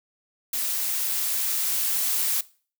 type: noise with level ramp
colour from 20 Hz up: blue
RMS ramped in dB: -27 to -24 dBFS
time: 0.53-2.41 s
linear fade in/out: 5 ms
effects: noise-tail reverb RT60 0.4 s tail -20 dB re dry